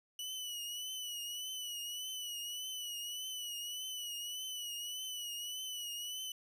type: tone with vibrato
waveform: sawtooth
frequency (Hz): 2951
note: F#7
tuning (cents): -5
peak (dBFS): -37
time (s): 0.19-6.32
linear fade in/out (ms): 2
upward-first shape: triangle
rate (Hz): 1.7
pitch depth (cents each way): 67
effects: none